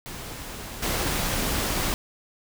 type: noise with level steps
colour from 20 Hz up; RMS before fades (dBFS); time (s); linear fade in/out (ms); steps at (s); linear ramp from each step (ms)
pink; -37 / -26; 0.06-1.94; 0; 0.82; 10
effects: none